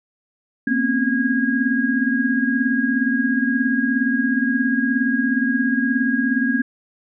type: tone cluster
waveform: sine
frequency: 231.9 / 254 / 271 / 1640 Hz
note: A#3 / B3 / C#4 / G#6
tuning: -9 / +49 / -39 / -22 cents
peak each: -22 dBFS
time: 0.67-6.62 s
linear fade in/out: 5 ms
effects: none